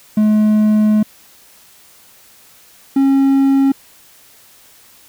triangle tone pair in turn, 213.3 / 272.3 Hz, G#3 / C#4, +46 / -31 cents, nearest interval major third, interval 423 cents, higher second, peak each -7 dBFS, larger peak neither, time 0.17-1.03 / 2.96-3.72 s, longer first, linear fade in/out 5 ms, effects white hiss -46 dBFS RMS until 5.08 s

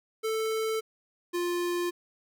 square tone pair in turn, 441.3 / 350.3 Hz, A4 / F4, +5 / +5 cents, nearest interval major third, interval 400 cents, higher first, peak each -28 dBFS, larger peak neither, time 0.23-0.81 / 1.33-1.91 s, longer neither, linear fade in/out 20 ms, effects none

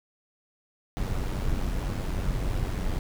brown noise with amplitude modulation, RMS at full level -26 dBFS, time 0.97-2.99 s, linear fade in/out 0 ms, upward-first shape sine, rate 93.6 Hz, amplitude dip 50%, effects none

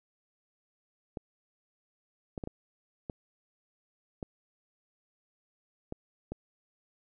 clicks, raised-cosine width 2 ms, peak -23 dBFS, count 8, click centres 1.172 / 2.378 / 2.438 / 2.474 / 3.098 / 4.228 / 5.924 / 6.32 s, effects none

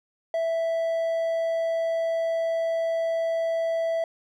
triangle tone, 659.3 Hz, E5, in tune, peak -21 dBFS, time 0.34-4.04 s, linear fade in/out 2 ms, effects none

